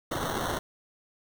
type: noise with sample-and-hold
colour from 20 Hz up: white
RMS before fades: -31 dBFS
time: 0.11-0.59 s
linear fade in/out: 5 ms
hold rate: 2450 Hz
effects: none